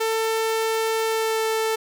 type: tone with pitch glide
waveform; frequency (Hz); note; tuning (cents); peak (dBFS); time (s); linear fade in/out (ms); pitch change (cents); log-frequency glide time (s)
sawtooth; 446 to 442.7; A4 to A4; +23 to +11; -17; 0-1.76; 10; -12; 1.06-1.44
effects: none